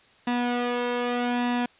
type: tone with flanger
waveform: sawtooth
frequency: 243.4 Hz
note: B3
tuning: 25 cents flat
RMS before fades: -26 dBFS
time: 0.27-1.66 s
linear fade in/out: 5 ms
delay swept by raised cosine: 1.1 to 1.89 ms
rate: 0.82 Hz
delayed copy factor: +0.6
effects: white hiss -57 dBFS RMS until 1.79 s + resampled to 8000 Hz